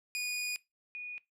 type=tone pair in turn; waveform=sawtooth / sine; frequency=2461 / 2461 Hz; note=D#7 / D#7; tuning=-20 / -20 cents; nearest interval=unison; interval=0 cents; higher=neither; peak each=-29 / -38 dBFS; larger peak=first; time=0.15-0.56 / 0.95-1.18 s; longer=first; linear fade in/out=0 ms; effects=noise-tail reverb RT60 0.2 s tail -20 dB re dry + low-pass 12000 Hz 12 dB/octave